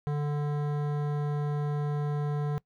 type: tone with hard clipping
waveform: sine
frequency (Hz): 146.83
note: D3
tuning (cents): 0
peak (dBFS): -29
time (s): 0.07-2.58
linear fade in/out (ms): 0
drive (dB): 15
effects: noise-tail reverb RT60 0.1 s tail -22 dB re dry